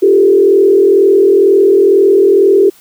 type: tone with frequency modulation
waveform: sine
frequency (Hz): 393.3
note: G4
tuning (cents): +6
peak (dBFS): -4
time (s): 0.02-2.7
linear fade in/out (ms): 10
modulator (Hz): 42.1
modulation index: 1
effects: white hiss -44 dBFS RMS until 2.8 s